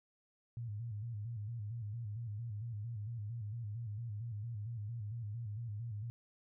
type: tone with vibrato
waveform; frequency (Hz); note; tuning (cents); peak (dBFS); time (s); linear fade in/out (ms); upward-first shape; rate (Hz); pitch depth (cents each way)
sine; 110.5; A2; +8; -39; 0.57-6.1; 0; square; 4.4; 110
effects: none